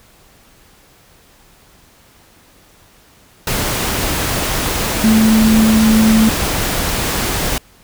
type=tone in noise; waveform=sine; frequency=220 Hz; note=A3; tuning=in tune; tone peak=-8 dBFS; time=5.04-6.29 s; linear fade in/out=2 ms; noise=pink; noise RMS=-18 dBFS; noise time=3.47-7.58 s; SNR=+7 dB; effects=pink hiss -48 dBFS RMS until 7.83 s